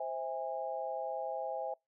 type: chord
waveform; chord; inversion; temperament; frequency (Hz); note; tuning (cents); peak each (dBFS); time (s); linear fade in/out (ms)
sine; C augmented; none; just; 523.3 / 654.1 / 817.6; C5 / E5 / G#5; 0 / -14 / -27; -40 / -39 / -39; 0-1.74; 5
effects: noise-tail reverb RT60 0.2 s tail -26 dB re dry